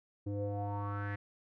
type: tone with low-pass filter sweep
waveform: square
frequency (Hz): 101.6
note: G#2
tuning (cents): -38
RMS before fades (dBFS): -37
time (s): 0.26-1.16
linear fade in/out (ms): 10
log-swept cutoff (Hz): 380 to 1900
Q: 5.8
effects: none

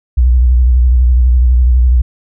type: tone with vibrato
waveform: sine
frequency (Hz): 61.74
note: B1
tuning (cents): 0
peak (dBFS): -5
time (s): 0.17-2.02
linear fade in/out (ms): 10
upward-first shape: square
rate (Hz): 12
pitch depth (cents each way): 64
effects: none

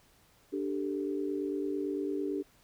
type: chord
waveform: sine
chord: D suspended fourth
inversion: none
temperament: just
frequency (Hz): 293.7 / 391.6 / 440.5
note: D4 / G4 / A4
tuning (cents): 0 / -2 / +2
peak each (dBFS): -34 / -34 / -40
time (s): 0.52-2.43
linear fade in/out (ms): 20
effects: pink hiss -64 dBFS RMS until 2.63 s

